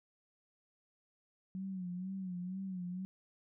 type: tone with vibrato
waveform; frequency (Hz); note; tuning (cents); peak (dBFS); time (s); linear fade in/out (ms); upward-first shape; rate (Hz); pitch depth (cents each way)
sine; 185; F#3; 0; -38; 1.55-3.05; 0; sine; 2.1; 76
effects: none